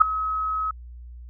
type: tone with ADSR envelope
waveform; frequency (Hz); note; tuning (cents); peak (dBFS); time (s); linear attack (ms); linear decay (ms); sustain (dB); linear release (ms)
sine; 1279; D#6; +47; -6; 0-0.71; 17; 4; -17; 4
effects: added 60 Hz sine -38 dBFS peak until 1.29 s